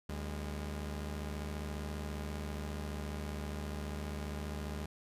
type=tone pair together; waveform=sawtooth; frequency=74.8 / 204.1 Hz; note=D2 / G#3; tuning=+32 / -30 cents; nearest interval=octave + perfect fourth; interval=1738 cents; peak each=-35 / -40 dBFS; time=0.09-4.86 s; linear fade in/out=5 ms; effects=resampled to 32000 Hz